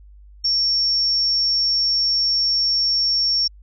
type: tone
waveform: sine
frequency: 5480 Hz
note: F8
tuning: 34 cents flat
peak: -16 dBFS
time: 0.44-3.48 s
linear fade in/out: 10 ms
effects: added 50 Hz sine -42 dBFS peak until 3.62 s